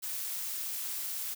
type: noise with amplitude modulation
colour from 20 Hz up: blue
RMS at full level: -34 dBFS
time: 0.02-1.35 s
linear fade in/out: 20 ms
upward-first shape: sine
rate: 236 Hz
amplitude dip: 55%
effects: none